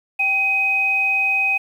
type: tone pair together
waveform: sine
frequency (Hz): 781.4 / 2516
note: G5 / D#7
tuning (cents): -6 / +19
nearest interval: octave + minor sixth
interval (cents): 2025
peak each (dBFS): -27 / -16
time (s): 0.19-1.58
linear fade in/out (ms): 10
effects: 8-bit